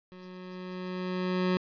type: tone with level ramp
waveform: 25% pulse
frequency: 183.1 Hz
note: F#3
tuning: 18 cents flat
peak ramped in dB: -42 to -20 dBFS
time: 0.12-1.57 s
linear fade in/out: 0 ms
effects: resampled to 11025 Hz + 10-bit